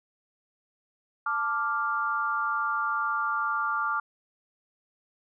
sine chord, D minor, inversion second, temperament equal, 880 / 1174.7 / 1396.9 Hz, A5 / D6 / F6, 0 / 0 / 0 cents, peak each -34 / -28 / -29 dBFS, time 1.26-4 s, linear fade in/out 5 ms, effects none

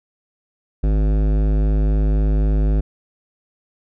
sine tone with hard clipping, 51.91 Hz, G#1, in tune, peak -16 dBFS, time 0.83-2.81 s, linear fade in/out 10 ms, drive 16 dB, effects none

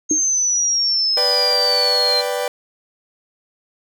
sine exponential sweep, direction down, 6460 to 4111 Hz, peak -15 dBFS, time 0.09-2.22 s, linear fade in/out 20 ms
sine tone with exponential decay, 307.9 Hz, D#4, 18 cents flat, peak -14 dBFS, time 0.11-0.23 s, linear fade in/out 2 ms, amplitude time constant 26 ms
40% pulse chord, G major, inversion first, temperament equal, 493.9 / 587.3 / 784 Hz, B4 / D5 / G5, 0 / 0 / 0 cents, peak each -22 / -23 / -26 dBFS, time 1.17-2.48 s, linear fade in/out 2 ms
effects none

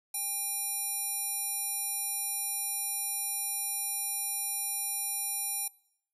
square tone with band-pass filter, 800 Hz, G5, 35 cents sharp, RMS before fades -34 dBFS, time 0.14-5.68 s, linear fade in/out 5 ms, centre 11000 Hz, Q 4.3, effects noise-tail reverb RT60 0.7 s tail -23 dB re dry

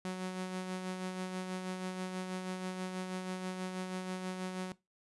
sawtooth tone with tremolo, 185 Hz, F#3, in tune, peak -31 dBFS, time 0.05-4.72 s, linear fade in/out 0 ms, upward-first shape sine, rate 6.2 Hz, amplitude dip 40%, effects noise-tail reverb RT60 0.2 s tail -19 dB re dry + resampled to 24000 Hz

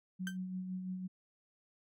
sine tone with tremolo, 185 Hz, F#3, in tune, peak -36 dBFS, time 0.19-1.08 s, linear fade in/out 20 ms, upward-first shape sine, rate 5.9 Hz, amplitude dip 40%
35% pulse tone with exponential decay, 1557 Hz, G6, 12 cents flat, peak -34 dBFS, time 0.27-0.37 s, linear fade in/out 1 ms, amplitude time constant 21 ms
effects AAC 48 kbps

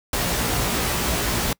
pink noise with comb filter, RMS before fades -23 dBFS, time 0.13-1.53 s, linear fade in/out 2 ms, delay 17 ms, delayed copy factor +0.65, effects noise-tail reverb RT60 0.1 s tail -26 dB re dry

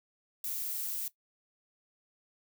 violet noise, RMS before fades -36 dBFS, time 0.44-1.08 s, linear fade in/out 2 ms, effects noise-tail reverb RT60 0.1 s tail -17 dB re dry

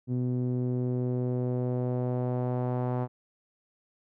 sawtooth tone with low-pass filter sweep, 124.7 Hz, B2, 17 cents sharp, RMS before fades -29 dBFS, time 0.07-3.08 s, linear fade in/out 50 ms, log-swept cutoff 280 to 880 Hz, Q 1.6, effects none

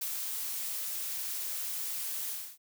blue noise with ADSR envelope, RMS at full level -34 dBFS, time 0.01-2.58 s, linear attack 8 ms, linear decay 63 ms, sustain -2 dB, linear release 290 ms, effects none

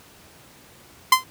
sawtooth tone with exponential decay, 1035 Hz, C6, 19 cents flat, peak -4 dBFS, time 1.12-1.24 s, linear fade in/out 5 ms, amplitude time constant 26 ms, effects pink hiss -49 dBFS RMS until 1.3 s + high-pass 80 Hz 12 dB/octave

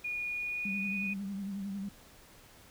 sine tone with pitch glide, 2444 to 2474 Hz, D#7 to D#7, -32 to -10 cents, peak -33 dBFS, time 0.04-1.14 s, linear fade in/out 10 ms, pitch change +22 cents, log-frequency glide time 0.3-0.98 s
sine tone with vibrato, 197.5 Hz, G3, 13 cents sharp, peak -35 dBFS, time 0.65-1.89 s, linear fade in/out 5 ms, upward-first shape triangle, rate 11 Hz, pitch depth 62 cents each way
effects pink hiss -57 dBFS RMS until 2.7 s

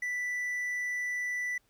triangle tone, 1975.5 Hz, B6, in tune, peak -29 dBFS, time 0.02-1.58 s, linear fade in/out 5 ms, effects pink hiss -71 dBFS RMS until 1.69 s

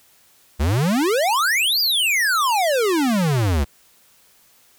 square exponential two-way sweep, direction up then down, 65.41 to 4978 to 65.41 Hz, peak -17 dBFS, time 0.59-3.65 s, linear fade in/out 20 ms, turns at 1.8 s, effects white hiss -55 dBFS RMS until 4.78 s

